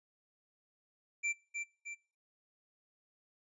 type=tone with echo; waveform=square; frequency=2349 Hz; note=D7; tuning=in tune; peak=-33 dBFS; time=1.23-1.33 s; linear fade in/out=20 ms; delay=310 ms; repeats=2; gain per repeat=-5 dB; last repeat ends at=1.95 s; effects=noise-tail reverb RT60 0.4 s tail -21 dB re dry + resampled to 22050 Hz